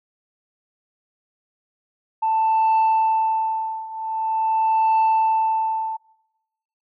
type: tone with tremolo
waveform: sine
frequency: 885 Hz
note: A5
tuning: 10 cents sharp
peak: -12 dBFS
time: 2.22-5.97 s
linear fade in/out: 10 ms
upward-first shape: triangle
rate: 0.45 Hz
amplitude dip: 90%
effects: noise-tail reverb RT60 1.0 s tail -23 dB re dry + tanh soft clip ceiling -13 dBFS